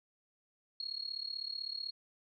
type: tone with amplitude modulation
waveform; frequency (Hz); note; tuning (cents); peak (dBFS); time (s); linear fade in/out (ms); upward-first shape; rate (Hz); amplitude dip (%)
sine; 4300; C8; +47; -34; 0.8-1.91; 2; sine; 35.9; 90
effects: none